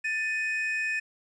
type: tone pair together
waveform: triangle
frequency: 1770 / 2505 Hz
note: A6 / D#7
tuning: +10 / +11 cents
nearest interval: tritone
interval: 601 cents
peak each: -28 dBFS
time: 0.04-1 s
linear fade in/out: 10 ms
effects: resampled to 24000 Hz + 10-bit